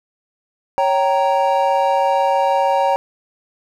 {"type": "chord", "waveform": "triangle", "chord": "G diminished", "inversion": "second", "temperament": "equal with one note detuned", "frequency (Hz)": [554.4, 776.8, 932.3], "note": ["Db5", "G5", "Bb5"], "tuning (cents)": [0, -16, 0], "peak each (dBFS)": -16, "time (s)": [0.78, 2.96], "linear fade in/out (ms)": 0, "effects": []}